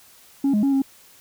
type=tone with pitch steps; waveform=sine; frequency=276.4 / 209.1 / 276.1 / 270.7 Hz; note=C#4 / G#3 / C#4 / C#4; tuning=-5 / +12 / -7 / -41 cents; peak=-14 dBFS; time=0.44-0.82 s; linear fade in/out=5 ms; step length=95 ms; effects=tanh soft clip ceiling -15 dBFS + white hiss -51 dBFS RMS until 1.2 s